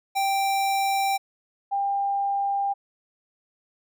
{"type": "tone pair in turn", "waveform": ["square", "sine"], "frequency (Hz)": [784, 797.2], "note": ["G5", "G5"], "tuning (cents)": [0, 29], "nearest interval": "unison", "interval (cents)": 29, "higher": "second", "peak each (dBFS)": -22, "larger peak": "neither", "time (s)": [[0.15, 1.18], [1.71, 2.74]], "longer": "neither", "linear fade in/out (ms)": 20, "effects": []}